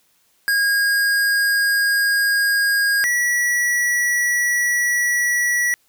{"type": "tone pair in turn", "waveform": "square", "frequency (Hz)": [1631, 1939.6], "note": ["G#6", "B6"], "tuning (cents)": [-32, -32], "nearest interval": "minor third", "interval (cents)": 300, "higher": "second", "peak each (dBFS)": [-16, -17], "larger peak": "first", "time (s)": [[0.48, 3.04], [3.04, 5.74]], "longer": "second", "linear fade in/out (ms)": 0, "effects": ["white hiss -61 dBFS RMS until 5.88 s"]}